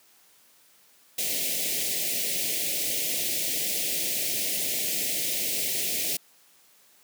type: band-stop noise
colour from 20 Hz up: white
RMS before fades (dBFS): -28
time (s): 1.18-6.17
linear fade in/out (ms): 5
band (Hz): 690 to 2000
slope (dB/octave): 48
effects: white hiss -59 dBFS RMS until 7.03 s + high-pass 150 Hz 12 dB/octave